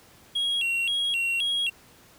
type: tone with vibrato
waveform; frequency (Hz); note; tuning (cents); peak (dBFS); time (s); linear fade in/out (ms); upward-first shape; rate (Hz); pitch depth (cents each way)
triangle; 3006; F#7; +27; -22; 0.35-1.7; 10; square; 1.9; 160
effects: pink hiss -54 dBFS RMS until 2.18 s + high-pass 60 Hz 12 dB/octave